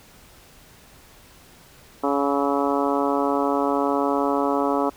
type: harmonic tone with a mistuned harmonic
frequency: 140.8 Hz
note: C#3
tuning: 27 cents sharp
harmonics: 2 / 3 / 4 / 5 / 6 / 7 / 8 / 9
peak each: -24 / -26 / -27 / -28 / -29 / -29 / -30 / -31 dBFS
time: 2.03-4.9 s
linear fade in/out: 10 ms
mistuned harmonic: 9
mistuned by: +43 cents
effects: pink hiss -50 dBFS RMS until 4.96 s